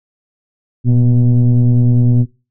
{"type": "tone with frequency modulation", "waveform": "sine", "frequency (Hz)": 120, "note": "B2", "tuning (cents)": -49, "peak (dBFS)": -6, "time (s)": [0.84, 2.26], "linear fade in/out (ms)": 50, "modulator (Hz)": 125, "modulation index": 0.81, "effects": ["noise-tail reverb RT60 0.3 s tail -20 dB re dry", "tanh soft clip ceiling -5 dBFS"]}